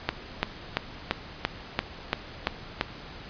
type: click train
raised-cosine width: 0.3 ms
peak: -7 dBFS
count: 9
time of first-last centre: 0.09-2.811 s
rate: 2.94 Hz
effects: pink hiss -43 dBFS RMS until 3.29 s + resampled to 11025 Hz